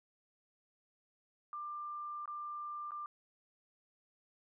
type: tone with dropouts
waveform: sine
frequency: 1190 Hz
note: D6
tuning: 22 cents sharp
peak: -40 dBFS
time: 1.53-3.06 s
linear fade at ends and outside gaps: 1 ms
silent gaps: 2.257-2.277 / 2.908-2.918 s
effects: none